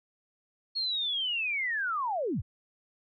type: linear sweep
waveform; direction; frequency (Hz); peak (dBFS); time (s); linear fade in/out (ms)
sine; down; 4329 to 52; -28; 0.75-2.42; 20
effects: none